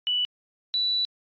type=tone pair in turn; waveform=sine; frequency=2962 / 3954 Hz; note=F#7 / B7; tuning=+1 / +1 cents; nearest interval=perfect fourth; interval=500 cents; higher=second; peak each=-22 dBFS; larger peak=neither; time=0.07-0.25 / 0.74-1.05 s; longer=second; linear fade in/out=0 ms; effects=resampled to 11025 Hz